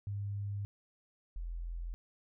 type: tone pair in turn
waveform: sine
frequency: 101.1 / 42.51 Hz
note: G#2 / F1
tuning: -46 / -46 cents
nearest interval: octave + minor third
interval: 1500 cents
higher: first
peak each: -35 / -37 dBFS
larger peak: first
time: 0.07-0.65 / 1.36-1.94 s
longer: neither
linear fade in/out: 0 ms
effects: none